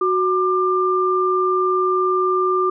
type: tone pair together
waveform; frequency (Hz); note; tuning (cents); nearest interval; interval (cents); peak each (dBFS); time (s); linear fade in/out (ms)
sine; 369.8 / 1192.2; F#4 / D6; -1 / +26; octave + minor sixth; 2027; -18; 0.01-2.7; 5
effects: none